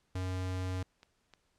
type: tone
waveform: square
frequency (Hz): 92.5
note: F#2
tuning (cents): 0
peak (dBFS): -34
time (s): 0.15-0.83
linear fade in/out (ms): 5
type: clicks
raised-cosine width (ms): 0.2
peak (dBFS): -36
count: 2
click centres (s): 1.031 / 1.337
effects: pink hiss -75 dBFS RMS until 1.58 s + low-pass 9000 Hz 12 dB/octave

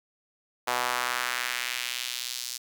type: tone with high-pass filter sweep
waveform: sawtooth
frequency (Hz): 123.47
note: B2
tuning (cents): 0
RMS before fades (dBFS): -31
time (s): 0.67-2.58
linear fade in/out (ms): 10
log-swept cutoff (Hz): 820 to 5200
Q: 1.4
effects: none

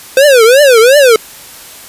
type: tone with vibrato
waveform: square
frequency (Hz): 510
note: C5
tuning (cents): -44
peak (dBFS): -3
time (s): 0.17-1.16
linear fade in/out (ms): 2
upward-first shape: triangle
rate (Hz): 2.8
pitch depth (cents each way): 290
effects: white hiss -32 dBFS RMS until 1.88 s + resampled to 32000 Hz

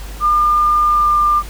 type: tone with pitch glide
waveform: sine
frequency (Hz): 1204 to 1195.7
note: D6 to D6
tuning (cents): +43 to +31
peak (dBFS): -10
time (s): 0.2-1.43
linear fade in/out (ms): 50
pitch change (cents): -12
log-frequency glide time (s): 0.83-1.2
effects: added 50 Hz sine -27 dBFS peak until 1.49 s + pink hiss -36 dBFS RMS until 1.49 s

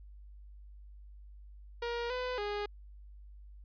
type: tone with pitch steps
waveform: sawtooth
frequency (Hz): 473 / 502 / 412.5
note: A#4 / B4 / G#4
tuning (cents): +25 / +28 / -12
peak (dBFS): -30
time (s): 1.82-2.66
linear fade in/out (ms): 5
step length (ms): 280
effects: added 50 Hz sine -49 dBFS peak until 3.64 s + resampled to 11025 Hz

